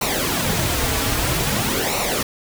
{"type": "noise with flanger", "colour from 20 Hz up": "pink", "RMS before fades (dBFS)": -21, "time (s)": [0.01, 2.23], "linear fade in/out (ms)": 5, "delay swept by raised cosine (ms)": [0.6, 5.6], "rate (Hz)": 0.51, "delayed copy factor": -0.65, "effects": []}